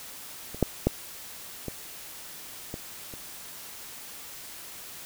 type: clicks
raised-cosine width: 2 ms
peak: -25 / -7 / -7 / -19 / -21 / -28 dBFS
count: 6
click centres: 0.546 / 0.627 / 0.87 / 1.683 / 2.741 / 3.138 s
effects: white hiss -43 dBFS RMS until 5.05 s